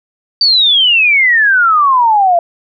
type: exponential sweep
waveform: sine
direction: down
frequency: 4647 to 670 Hz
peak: -6 dBFS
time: 0.41-2.39 s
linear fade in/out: 2 ms
effects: none